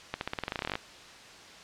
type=accelerating click train; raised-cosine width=0.3 ms; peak=-15 dBFS; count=17; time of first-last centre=0.14-0.754 s; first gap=71 ms; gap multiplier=0.91; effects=white hiss -49 dBFS RMS until 1.63 s + low-pass 5000 Hz 12 dB/octave